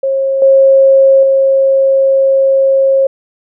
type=tone with level steps; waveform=sine; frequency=540 Hz; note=C#5; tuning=45 cents flat; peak=-10 / -3 / -6 dBFS; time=0.03-3.07 s; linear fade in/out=5 ms; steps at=0.42 / 1.23 s; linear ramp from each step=2 ms; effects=none